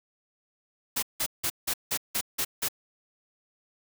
white noise bursts, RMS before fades -28 dBFS, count 8, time 0.96-2.686 s, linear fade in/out 10 ms, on 67 ms, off 170 ms, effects none

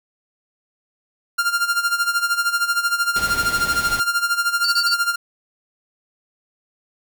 45% pulse tone with tremolo, 1396.9 Hz, F6, in tune, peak -15 dBFS, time 1.38-5.16 s, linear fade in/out 10 ms, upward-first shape sine, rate 13 Hz, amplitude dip 75%
pink noise, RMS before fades -30 dBFS, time 3.16-4 s, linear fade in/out 2 ms
sine tone bursts, 4500 Hz, C#8, 25 cents sharp, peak -18 dBFS, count 3, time 4.64-4.942 s, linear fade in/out 2 ms, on 78 ms, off 34 ms
effects none

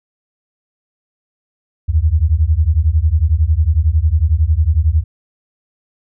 sine beating tone pair, 73.42 / 84.42 Hz, D2 / E2, 0 / +42 cents, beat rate 11 Hz, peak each -13 dBFS, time 1.88-5.04 s, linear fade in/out 20 ms, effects none

